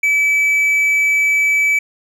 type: tone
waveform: triangle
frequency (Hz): 2300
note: D7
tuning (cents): -37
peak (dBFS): -10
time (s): 0.03-1.79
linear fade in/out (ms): 5
effects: none